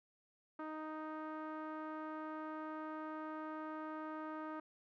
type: tone with low-pass filter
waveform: sawtooth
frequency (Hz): 311.1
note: D#4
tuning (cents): 0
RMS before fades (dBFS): -45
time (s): 0.59-4.6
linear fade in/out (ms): 5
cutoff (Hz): 1300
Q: 2.7
effects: none